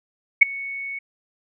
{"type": "tone with ADSR envelope", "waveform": "sine", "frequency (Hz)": 2217, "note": "C#7", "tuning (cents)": 0, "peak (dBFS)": -4, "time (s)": [0.41, 0.99], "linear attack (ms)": 13, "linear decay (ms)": 11, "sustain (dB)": -24, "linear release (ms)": 8, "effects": []}